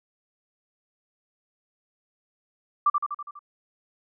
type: tone with echo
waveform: sine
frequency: 1174.7 Hz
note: D6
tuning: in tune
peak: -16 dBFS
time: 2.86-2.9 s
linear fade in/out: 5 ms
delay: 82 ms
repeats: 6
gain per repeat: -4 dB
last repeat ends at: 3.392 s
effects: none